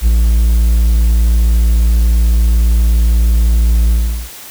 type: tone with ADSR envelope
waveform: triangle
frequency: 57 Hz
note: A#1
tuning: 38 cents flat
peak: -3 dBFS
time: 0.01-4.3 s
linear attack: 55 ms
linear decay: 27 ms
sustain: -2 dB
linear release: 390 ms
effects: white hiss -32 dBFS RMS until 4.5 s